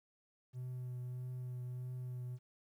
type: tone with vibrato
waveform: triangle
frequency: 125.5 Hz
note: B2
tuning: 28 cents sharp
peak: -38 dBFS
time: 0.53-2.39 s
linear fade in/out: 50 ms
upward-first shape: triangle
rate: 1.6 Hz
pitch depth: 19 cents each way
effects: tanh soft clip ceiling -34 dBFS + 12-bit